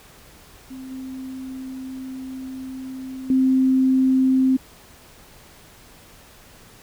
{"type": "tone with level steps", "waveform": "sine", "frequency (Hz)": 261.6, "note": "C4", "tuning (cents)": 0, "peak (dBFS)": [-33, -30, -14], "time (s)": [0.7, 4.57], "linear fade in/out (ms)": 10, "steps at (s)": [0.91, 3.3], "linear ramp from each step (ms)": 2, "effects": ["pink hiss -48 dBFS RMS until 6.82 s"]}